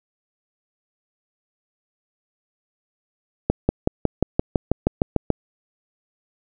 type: accelerating click train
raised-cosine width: 2 ms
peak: -3 dBFS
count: 12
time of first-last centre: 3.5-5.303 s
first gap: 190 ms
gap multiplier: 0.97
effects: none